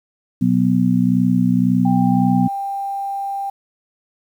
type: harmonic tone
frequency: 61.9 Hz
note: B1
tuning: 5 cents sharp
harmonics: 2 / 3 / 4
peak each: -21 / -16 / -16 dBFS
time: 0.41-2.48 s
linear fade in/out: 10 ms
type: tone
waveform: sine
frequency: 792 Hz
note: G5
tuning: 18 cents sharp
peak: -21 dBFS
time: 1.85-3.5 s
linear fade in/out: 5 ms
effects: 8-bit